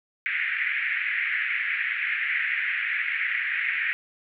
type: band-pass noise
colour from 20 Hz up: white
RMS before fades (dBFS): -27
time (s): 0.26-3.93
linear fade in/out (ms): 0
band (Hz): 1700 to 2300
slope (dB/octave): 48
effects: none